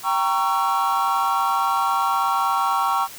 triangle chord, G diminished seventh, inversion none, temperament equal with one note detuned, 784 / 932.3 / 1108.7 / 1350.1 Hz, G5 / Bb5 / Db6 / Fb6, 0 / 0 / 0 / +41 cents, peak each -22 / -22 / -20 / -23 dBFS, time 0.03-3.08 s, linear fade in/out 50 ms, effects tanh soft clip ceiling -8 dBFS + white hiss -39 dBFS RMS until 3.18 s

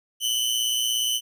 sawtooth tone pair together, 2960 / 3077 Hz, F#7 / G7, 0 / -33 cents, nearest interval minor second, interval 67 cents, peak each -22 dBFS, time 0.2-1.21 s, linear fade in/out 50 ms, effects none

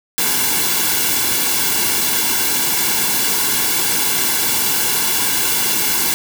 white noise with comb filter, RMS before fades -17 dBFS, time 0.18-6.14 s, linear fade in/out 0 ms, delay 1.6 ms, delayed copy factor -0.7, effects none

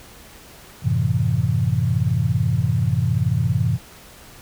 sine chord, F# half-diminished seventh, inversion none, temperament equal, 92.5 / 110 / 130.81 / 164.81 Hz, F#2 / A2 / C3 / E3, 0 / 0 / 0 / 0 cents, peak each -24 / -21 / -21 / -24 dBFS, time 0.82-3.79 s, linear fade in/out 50 ms, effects pink hiss -44 dBFS RMS until 4.41 s

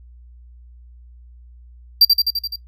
square tone with echo, 4710 Hz, D8, 4 cents sharp, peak -7 dBFS, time 2.01-2.05 s, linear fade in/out 5 ms, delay 85 ms, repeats 6, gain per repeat -3 dB, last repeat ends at 2.56 s, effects noise-tail reverb RT60 0.1 s tail -18 dB re dry + added 60 Hz sine -41 dBFS peak until 2.67 s

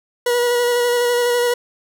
40% pulse tone with vibrato, 483.7 Hz, B4, 36 cents flat, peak -14 dBFS, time 0.26-1.54 s, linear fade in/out 5 ms, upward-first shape square, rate 12 Hz, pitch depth 14 cents each way, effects none

